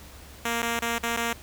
5% pulse tone with dropouts, 233.1 Hz, A#3, in tune, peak -14 dBFS, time 0.45-1.33 s, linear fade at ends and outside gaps 2 ms, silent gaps 0.62-0.627 / 0.791-0.822 / 0.983-1.033 / 1.164-1.173 s, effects added 69 Hz sine -47 dBFS peak until 1.42 s + pink hiss -48 dBFS RMS until 1.42 s

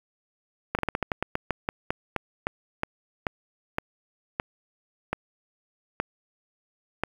slowing click train, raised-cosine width 0.5 ms, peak -10 dBFS, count 21, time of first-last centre 0.75-7.036 s, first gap 38 ms, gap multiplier 1.19, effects 7-bit

